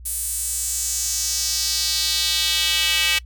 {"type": "tone with high-pass filter sweep", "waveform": "square", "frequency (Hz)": 174.61, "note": "F3", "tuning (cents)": 0, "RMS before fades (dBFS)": -22, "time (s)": [0.05, 3.19], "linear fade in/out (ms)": 10, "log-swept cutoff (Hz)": [10000, 2600], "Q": 2.5, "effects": ["noise-tail reverb RT60 0.1 s tail -24 dB re dry", "added 60 Hz sine -37 dBFS peak until 3.25 s"]}